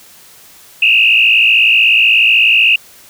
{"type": "tone with frequency modulation", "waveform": "sine", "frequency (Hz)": 2675, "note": "E7", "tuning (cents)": 25, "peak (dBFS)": -6, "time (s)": [0.82, 2.76], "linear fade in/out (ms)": 5, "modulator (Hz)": 56.3, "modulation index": 2.9, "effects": ["white hiss -41 dBFS RMS until 3.09 s"]}